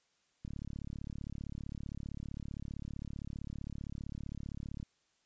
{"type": "click train", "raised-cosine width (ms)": 5, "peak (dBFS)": -30, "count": 156, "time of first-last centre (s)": [0.45, 4.829], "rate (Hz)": 35.4, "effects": ["white hiss -75 dBFS RMS until 5.25 s", "resampled to 16000 Hz"]}